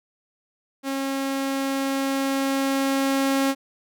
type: tone with level ramp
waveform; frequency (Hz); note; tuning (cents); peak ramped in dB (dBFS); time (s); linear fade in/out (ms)
sawtooth; 271.8; C#4; -34; -21 to -15; 0.83-3.55; 50
effects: none